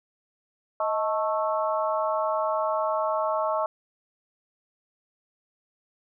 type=harmonic tone with a mistuned harmonic; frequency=220 Hz; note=A3; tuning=in tune; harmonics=3 / 4 / 5 / 6; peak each=-26 / -30 / -29 / -33 dBFS; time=0.8-3.66 s; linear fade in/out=2 ms; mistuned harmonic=3; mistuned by=-78 cents; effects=none